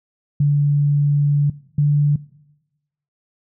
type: tone pair in turn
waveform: sine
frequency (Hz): 144.6 / 145.94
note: D3 / D3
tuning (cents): -27 / -11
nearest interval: unison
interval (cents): 16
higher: second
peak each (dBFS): -12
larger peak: neither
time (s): 0.4-1.5 / 1.78-2.16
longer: first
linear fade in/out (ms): 5
effects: noise-tail reverb RT60 1.0 s tail -21 dB re dry